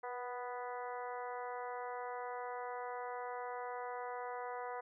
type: harmonic tone with a mistuned harmonic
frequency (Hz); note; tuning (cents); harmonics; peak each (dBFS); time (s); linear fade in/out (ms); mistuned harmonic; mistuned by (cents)
246.9; B3; 0; 2 / 3 / 4 / 5 / 6 / 7 / 8; -45 / -45 / -46 / -51 / -53 / -57 / -55; 0.03-4.81; 10; 2; -16
effects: none